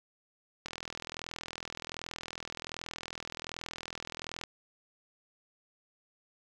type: click train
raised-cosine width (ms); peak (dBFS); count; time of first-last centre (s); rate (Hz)
0.2; -21; 157; 0.66-4.437; 41.3
effects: 10-bit